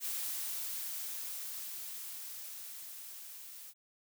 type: noise with level ramp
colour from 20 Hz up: blue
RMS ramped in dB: -37 to -50 dBFS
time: 0-3.74 s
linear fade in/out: 50 ms
effects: none